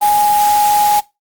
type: tone in noise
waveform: sine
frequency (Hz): 830.6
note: G#5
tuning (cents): 0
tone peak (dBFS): -9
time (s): 0.01-1.01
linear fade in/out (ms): 20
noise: white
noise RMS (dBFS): -22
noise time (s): 0.01-1.01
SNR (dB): +10
effects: noise-tail reverb RT60 0.2 s tail -18 dB re dry + Opus 32 kbps